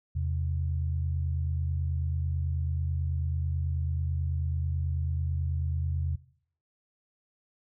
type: tone pair together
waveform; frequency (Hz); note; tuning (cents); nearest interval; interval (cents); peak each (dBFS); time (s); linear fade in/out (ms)
sine; 82.41 / 131.58; E2 / C3; 0 / +10; minor sixth; 810; -28 / -33; 0.15-6.16; 10
effects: noise-tail reverb RT60 0.6 s tail -19 dB re dry